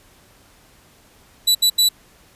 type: tone bursts at uneven times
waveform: sawtooth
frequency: 3951 Hz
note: B7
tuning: in tune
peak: -9 dBFS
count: 3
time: 1.47-1.55 / 1.62-1.7 / 1.78-1.89 s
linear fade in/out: 10 ms
effects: pink hiss -52 dBFS RMS until 2.35 s + resampled to 32000 Hz